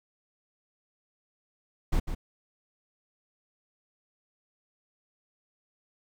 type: noise with echo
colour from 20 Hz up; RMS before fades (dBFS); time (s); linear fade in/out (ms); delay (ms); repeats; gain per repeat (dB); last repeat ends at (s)
brown; -24; 1.92-2; 10; 150; 1; -8; 2.15
effects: none